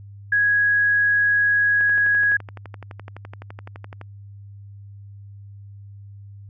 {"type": "tone", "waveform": "sine", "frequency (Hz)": 1661.2, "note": "G#6", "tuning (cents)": 0, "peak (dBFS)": -15, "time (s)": [0.32, 2.37], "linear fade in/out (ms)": 5}
{"type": "click train", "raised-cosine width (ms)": 0.5, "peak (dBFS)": -22, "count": 27, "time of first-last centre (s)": [1.81, 4.013], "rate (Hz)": 11.8}
{"effects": ["added 100 Hz sine -38 dBFS peak until 6.49 s"]}